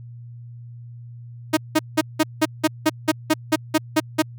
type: tone bursts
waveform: sawtooth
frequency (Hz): 312.4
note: D#4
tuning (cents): +7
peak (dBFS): -10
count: 13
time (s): 1.53-4.223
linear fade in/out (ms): 10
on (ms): 41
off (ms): 180
effects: added 119 Hz sine -36 dBFS peak until 4.38 s